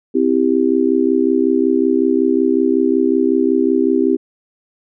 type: chord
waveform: sine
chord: C major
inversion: none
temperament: just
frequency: 261.6 / 327 / 392.4 Hz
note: C4 / E4 / G4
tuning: 0 / -14 / +2 cents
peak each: -16 dBFS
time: 0.14-4.17 s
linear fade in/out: 20 ms
effects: none